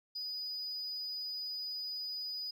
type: tone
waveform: sine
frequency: 4956 Hz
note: D#8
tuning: 8 cents flat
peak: -35 dBFS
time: 0.15-2.51 s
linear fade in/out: 10 ms
effects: tanh soft clip ceiling -36 dBFS + 12-bit